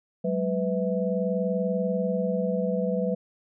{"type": "tone cluster", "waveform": "sine", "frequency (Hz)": [187.6, 208, 498.8, 649], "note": ["F#3", "G#3", "B4", "E5"], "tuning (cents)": [24, 3, 17, -27], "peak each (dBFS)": [-27, -33, -27, -33], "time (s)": [0.24, 3.15], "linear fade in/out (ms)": 10, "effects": []}